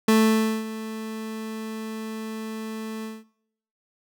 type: tone with ADSR envelope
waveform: 30% pulse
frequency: 220 Hz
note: A3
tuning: in tune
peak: -12 dBFS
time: 0.08-3.24 s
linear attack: 5 ms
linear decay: 550 ms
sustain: -17 dB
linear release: 200 ms
effects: noise-tail reverb RT60 0.7 s tail -21 dB re dry